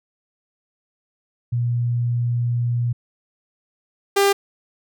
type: tone pair in turn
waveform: sine / sawtooth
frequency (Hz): 120 / 398.5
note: B2 / G4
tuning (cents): -49 / +28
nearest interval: octave + major sixth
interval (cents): 2077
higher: second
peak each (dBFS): -18 / -10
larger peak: second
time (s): 1.52-2.93 / 4.16-4.33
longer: first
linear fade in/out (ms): 10
effects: none